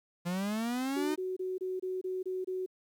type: linear sweep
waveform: 45% pulse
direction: up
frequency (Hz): 170.4 to 310.3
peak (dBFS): -31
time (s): 0.25-1.16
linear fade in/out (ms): 20
type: tone bursts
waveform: sine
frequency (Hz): 371.8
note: F#4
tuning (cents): +8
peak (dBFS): -32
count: 8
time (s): 0.96-2.662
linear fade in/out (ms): 10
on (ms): 190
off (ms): 26
effects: 11-bit